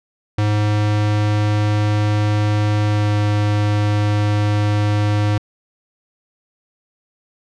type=tone with pitch glide; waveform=square; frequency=105 to 104.27 Hz; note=G#2 to G#2; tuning=+19 to +7 cents; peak=-15 dBFS; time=0.38-5.38 s; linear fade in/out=5 ms; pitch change=-12 cents; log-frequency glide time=2.86-3.15 s; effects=low-pass 5000 Hz 12 dB/octave